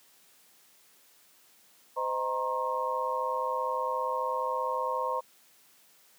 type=tone cluster; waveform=sine; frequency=514 / 625 / 937 / 1072 Hz; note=C5 / D#5 / A#5 / C6; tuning=-31 / +8 / +9 / +42 cents; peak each=-33 / -38 / -32 / -33 dBFS; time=1.96-5.21 s; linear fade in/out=20 ms; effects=white hiss -61 dBFS RMS until 6.18 s + high-pass 150 Hz 12 dB/octave